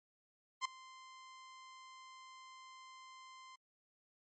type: tone with ADSR envelope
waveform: sawtooth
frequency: 1042 Hz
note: C6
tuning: 7 cents flat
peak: -28 dBFS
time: 0.61-3.56 s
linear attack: 42 ms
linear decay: 4 ms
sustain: -22 dB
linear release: 9 ms
effects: MP3 32 kbps

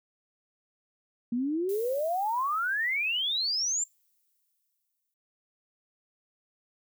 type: exponential sweep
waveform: sine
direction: up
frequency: 230.4 to 7459 Hz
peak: -26 dBFS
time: 1.32-3.84 s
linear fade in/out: 5 ms
type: noise with exponential decay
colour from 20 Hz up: violet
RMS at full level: -43 dBFS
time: 1.69-5.14 s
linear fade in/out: 1 ms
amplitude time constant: 750 ms
effects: noise-tail reverb RT60 0.2 s tail -22 dB re dry

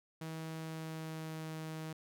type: tone with pitch glide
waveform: sawtooth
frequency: 160.4 to 158.37 Hz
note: E3 to D#3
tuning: -47 to +31 cents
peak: -37 dBFS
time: 0.21-1.93 s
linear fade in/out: 5 ms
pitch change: -22 cents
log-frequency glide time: 0.56-1.54 s
effects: none

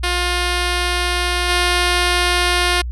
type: tone with level steps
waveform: 5% pulse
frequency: 354.9 Hz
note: F4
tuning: 28 cents sharp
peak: -6 / -3 dBFS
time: 0.03-2.82 s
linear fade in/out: 10 ms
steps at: 1.48 s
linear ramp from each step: 20 ms
effects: added 60 Hz sine -22 dBFS peak until 2.91 s + resampled to 24000 Hz

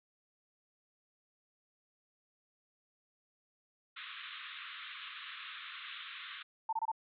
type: band-pass noise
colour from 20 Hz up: white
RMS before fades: -47 dBFS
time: 3.96-6.43 s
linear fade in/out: 10 ms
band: 1100 to 3800 Hz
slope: 96 dB/octave
type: tone bursts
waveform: sine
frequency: 893 Hz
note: A5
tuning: 25 cents sharp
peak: -31 dBFS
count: 4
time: 6.69-6.917 s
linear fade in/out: 5 ms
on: 38 ms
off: 25 ms
effects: none

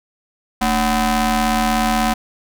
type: ring-modulated tone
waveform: sawtooth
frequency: 261.6 Hz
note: C4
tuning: in tune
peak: -8 dBFS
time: 0.61-2.14 s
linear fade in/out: 10 ms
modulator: 485 Hz
effects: none

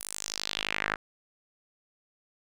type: tone with band-pass filter sweep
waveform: sawtooth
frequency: 51.7 Hz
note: G#1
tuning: 7 cents flat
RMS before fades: -34 dBFS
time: 0-0.96 s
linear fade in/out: 10 ms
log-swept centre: 11000 to 1500 Hz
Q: 2.6
effects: none

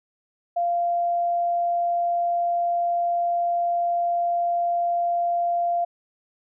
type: tone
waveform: sine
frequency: 693 Hz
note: F5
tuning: 14 cents flat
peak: -20 dBFS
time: 0.56-5.85 s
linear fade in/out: 10 ms
effects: none

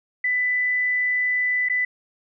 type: tone with dropouts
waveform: sine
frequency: 1993 Hz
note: B6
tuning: 15 cents sharp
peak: -19 dBFS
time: 0.24-1.85 s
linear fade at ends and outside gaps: 5 ms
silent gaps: 1.687-1.697 s
effects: none

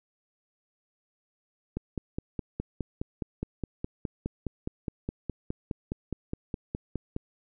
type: click train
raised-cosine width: 3 ms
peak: -18 dBFS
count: 27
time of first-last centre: 1.77-7.164 s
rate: 4.82 Hz
effects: none

